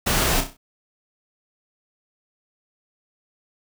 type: noise with echo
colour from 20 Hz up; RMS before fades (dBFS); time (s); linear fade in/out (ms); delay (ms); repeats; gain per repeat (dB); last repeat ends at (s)
pink; -21; 0.06-0.41; 10; 32; 5; -7; 0.57
effects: none